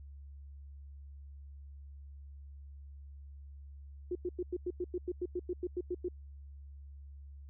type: tone bursts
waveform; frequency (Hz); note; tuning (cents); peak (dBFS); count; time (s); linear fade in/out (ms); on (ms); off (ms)
sine; 357.4; F4; +40; -32; 15; 4.11-6.085; 5; 43; 95
effects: added 70 Hz sine -47 dBFS peak until 7.49 s